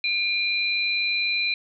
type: tone pair together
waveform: sine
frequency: 2400 / 4036 Hz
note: D7 / B7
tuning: +37 / +37 cents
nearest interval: major sixth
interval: 900 cents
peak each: -23 / -26 dBFS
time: 0.04-1.54 s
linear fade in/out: 2 ms
effects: none